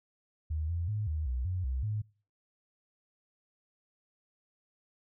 sine tone with pitch steps, 77.7 / 85.1 / 106 / 77.5 / 62.4 / 91.2 / 64.6 / 106.5 Hz, D#2 / F2 / G#2 / D#2 / B1 / F#2 / C2 / G#2, -2 / -44 / +36 / -6 / +19 / -24 / -21 / +44 cents, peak -30 dBFS, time 0.5-2.02 s, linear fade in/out 10 ms, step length 190 ms, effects noise-tail reverb RT60 0.4 s tail -24 dB re dry

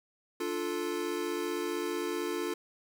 square chord, D minor, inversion none, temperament equal, 293.7 / 349.2 / 440 Hz, D4 / F4 / A4, 0 / 0 / 0 cents, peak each -39 / -35 / -37 dBFS, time 0.4-2.54 s, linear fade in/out 5 ms, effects 11-bit

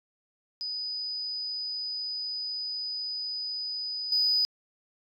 sine tone with level steps, 4978 Hz, D#8, in tune, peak -31 / -21 dBFS, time 0.61-4.45 s, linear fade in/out 0 ms, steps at 4.12 s, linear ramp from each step 2 ms, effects tanh soft clip ceiling -17 dBFS

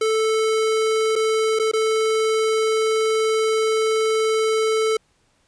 square tone with dropouts, 439.5 Hz, A4, 2 cents flat, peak -18 dBFS, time 0.01-4.97 s, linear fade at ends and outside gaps 5 ms, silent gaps 1.156-1.16 / 1.59-1.596 / 1.715-1.734 s, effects pink hiss -63 dBFS RMS until 5.47 s + resampled to 22050 Hz

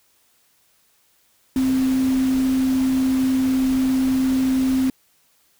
sine tone in noise, 261.6 Hz, C4, in tune, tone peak -16 dBFS, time 1.56-4.9 s, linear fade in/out 2 ms, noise pink, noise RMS -34 dBFS, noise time 1.56-4.9 s, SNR +15 dB, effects white hiss -61 dBFS RMS until 5.59 s

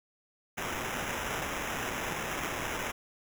white noise with sample-and-hold, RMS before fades -35 dBFS, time 0.57-2.92 s, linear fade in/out 10 ms, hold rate 4410 Hz, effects none

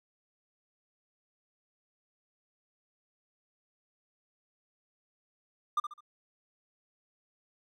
triangle tone with echo, 1200 Hz, D6, 37 cents sharp, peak -23 dBFS, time 5.77-5.8 s, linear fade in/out 5 ms, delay 69 ms, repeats 3, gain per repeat -9 dB, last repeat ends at 6.007 s, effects none

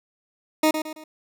20% pulse tone with echo, 311.1 Hz, D#4, in tune, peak -11 dBFS, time 0.63-0.71 s, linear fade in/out 5 ms, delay 110 ms, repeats 3, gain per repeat -8 dB, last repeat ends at 1.04 s, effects none

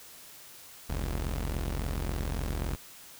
sawtooth tone pair together, 43.62 / 70.2 Hz, F1 / C#2, -1 / +22 cents, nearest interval minor sixth, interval 823 cents, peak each -28 / -31 dBFS, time 0.89-2.76 s, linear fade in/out 10 ms, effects white hiss -50 dBFS RMS until 3.19 s

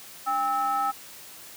triangle ring-modulated tone, 251.4 Hz, B3, 31 cents sharp, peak -18 dBFS, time 0.26-0.92 s, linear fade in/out 20 ms, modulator 1050 Hz, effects white hiss -45 dBFS RMS until 1.56 s + high-pass 80 Hz 12 dB/octave

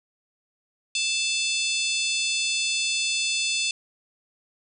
harmonic tone with a mistuned harmonic, 880 Hz, A5, in tune, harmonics 3 / 4 / 5 / 6 / 7 / 8 / 9 / 10, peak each -27 / -29 / -31 / -33 / -34 / -35 / -36 / -37 dBFS, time 0.95-3.71 s, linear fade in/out 2 ms, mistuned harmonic 6, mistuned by -89 cents, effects none

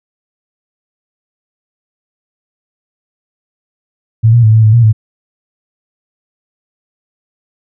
sine tone with pitch steps, 112.3 / 118.9 / 109.2 / 111.1 / 108.3 / 118.3 / 109.2 Hz, A2 / A#2 / A2 / A2 / A2 / A#2 / A2, +36 / +35 / -13 / +17 / -27 / +26 / -13 cents, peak -3 dBFS, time 4.23-4.93 s, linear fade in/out 20 ms, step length 100 ms, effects none

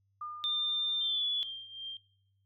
sine tone with exponential decay, 1210 Hz, D#6, 49 cents flat, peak -36 dBFS, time 0.21-1.5 s, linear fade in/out 5 ms, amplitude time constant 280 ms
sine tone with pitch glide, 3595 to 3419 Hz, A7 to G#7, +36 to +50 cents, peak -29 dBFS, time 0.44-1.43 s, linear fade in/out 0 ms, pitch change -86 cents, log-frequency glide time 1.02-1.24 s
sine tone with tremolo, 3178 Hz, G7, 23 cents sharp, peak -37 dBFS, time 1.01-1.97 s, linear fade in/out 2 ms, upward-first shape triangle, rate 2.6 Hz, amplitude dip 75%
effects noise-tail reverb RT60 0.8 s tail -21 dB re dry + added 98 Hz sine -70 dBFS peak until 2.45 s

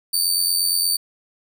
20% pulse tone with amplitude modulation, 4585 Hz, D8, 42 cents flat, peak -9 dBFS, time 0.13-0.97 s, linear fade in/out 10 ms, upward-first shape sine, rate 88.6 Hz, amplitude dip 60%, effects none

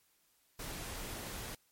pink noise, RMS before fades -43 dBFS, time 0.59-1.55 s, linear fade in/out 5 ms, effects white hiss -72 dBFS RMS until 1.71 s + MP3 64 kbps

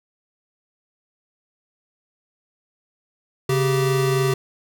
square tone pair together, 137.21 / 388.1 Hz, C#3 / G4, -17 / -17 cents, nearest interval octave + tritone, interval 1800 cents, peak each -21 dBFS, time 3.49-4.34 s, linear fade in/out 5 ms, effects none

